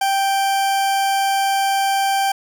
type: tone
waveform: 40% pulse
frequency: 784 Hz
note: G5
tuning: in tune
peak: -15 dBFS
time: 0.01-2.32 s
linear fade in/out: 5 ms
effects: none